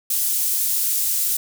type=high-pass noise; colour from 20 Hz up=pink; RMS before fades=-21 dBFS; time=0.1-1.37 s; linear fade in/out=5 ms; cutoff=10000 Hz; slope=12 dB/octave; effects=none